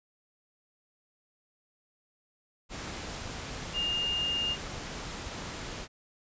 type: tone in noise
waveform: sine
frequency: 2824 Hz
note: F7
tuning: 19 cents sharp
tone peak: -28 dBFS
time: 3.73-4.57 s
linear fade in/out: 50 ms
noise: pink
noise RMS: -39 dBFS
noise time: 2.69-5.88 s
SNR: +8 dB
effects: resampled to 16000 Hz